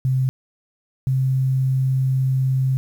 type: tone pair in turn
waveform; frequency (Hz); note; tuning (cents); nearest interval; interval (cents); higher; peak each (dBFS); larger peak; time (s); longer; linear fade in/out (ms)
sine; 130.5 / 131.71; C3 / C3; -4 / +12; unison; 16; second; -16; neither; 0.05-0.29 / 1.07-2.77; second; 0
effects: 8-bit